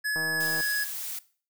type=tone with pitch glide; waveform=square; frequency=1700 to 1676.6 Hz; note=G#6 to G#6; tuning=+40 to +16 cents; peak=-26 dBFS; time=0.04-0.85 s; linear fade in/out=20 ms; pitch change=-24 cents; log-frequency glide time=0.32-0.56 s
type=click train; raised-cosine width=1 ms; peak=-25 dBFS; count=72; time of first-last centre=0.16-0.607 s; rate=159 Hz
type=noise; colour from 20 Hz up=blue; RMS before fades=-35 dBFS; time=0.4-1.19 s; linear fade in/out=5 ms
effects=noise-tail reverb RT60 0.4 s tail -18 dB re dry